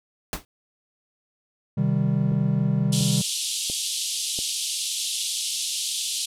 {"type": "noise with exponential decay", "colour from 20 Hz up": "pink", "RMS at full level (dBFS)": -24, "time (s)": [0.33, 0.45], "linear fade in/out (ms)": 1, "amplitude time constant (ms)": 26}
{"type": "chord", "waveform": "triangle", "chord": "C minor", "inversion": "none", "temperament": "equal", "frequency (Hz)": [130.81, 155.56, 196], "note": ["C3", "Eb3", "G3"], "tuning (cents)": [0, 0, 0], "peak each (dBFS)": -22, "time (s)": [1.77, 3.22], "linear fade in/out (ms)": 10}
{"type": "click train", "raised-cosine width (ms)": 2, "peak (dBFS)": -22, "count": 4, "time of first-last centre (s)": [2.32, 4.389], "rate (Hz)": 1.45}
{"type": "band-pass noise", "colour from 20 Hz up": "pink", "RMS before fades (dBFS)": -28, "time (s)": [2.92, 6.26], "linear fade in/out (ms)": 10, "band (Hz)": [3000, 11000], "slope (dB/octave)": 48}
{"effects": []}